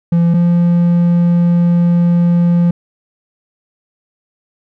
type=tone pair in turn; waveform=triangle; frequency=170.1 / 172.87 Hz; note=F3 / F3; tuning=-45 / -17 cents; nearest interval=unison; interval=28 cents; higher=second; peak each=-6 dBFS; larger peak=neither; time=0.12-0.34 / 0.34-2.71 s; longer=second; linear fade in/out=5 ms; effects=none